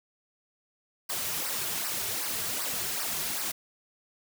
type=noise with flanger; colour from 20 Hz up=white; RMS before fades=-32 dBFS; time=1.09-3.52 s; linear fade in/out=10 ms; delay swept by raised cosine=0.28 to 3.98 ms; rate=2.6 Hz; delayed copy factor=-0.75; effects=none